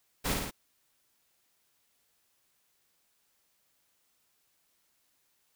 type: noise with echo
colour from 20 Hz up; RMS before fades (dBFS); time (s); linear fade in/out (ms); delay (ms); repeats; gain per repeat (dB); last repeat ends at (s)
pink; -31; 0.24-0.35; 20; 54; 3; -3; 0.512
effects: white hiss -73 dBFS RMS until 5.55 s